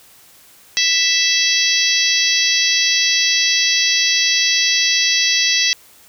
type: harmonic tone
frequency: 659.3 Hz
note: E5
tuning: in tune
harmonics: 3 / 4 / 5 / 6 / 7 / 8 / 9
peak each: -21 / -21 / -21 / -21 / -21 / -21 / -21 dBFS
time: 0.77-5.73 s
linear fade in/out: 0 ms
effects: white hiss -47 dBFS RMS until 6.08 s